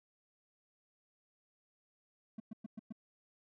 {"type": "tone bursts", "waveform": "triangle", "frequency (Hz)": 220, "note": "A3", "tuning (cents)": 0, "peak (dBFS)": -39, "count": 5, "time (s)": [2.38, 2.925], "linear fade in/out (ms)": 5, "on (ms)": 21, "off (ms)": 110, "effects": []}